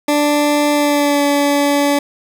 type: tone with pitch glide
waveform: 20% pulse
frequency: 293.7 to 286.3 Hz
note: D4 to D4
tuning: 0 to -44 cents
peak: -7 dBFS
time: 0.08-1.99 s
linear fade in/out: 5 ms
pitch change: -44 cents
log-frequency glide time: 0.72-1.23 s
effects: none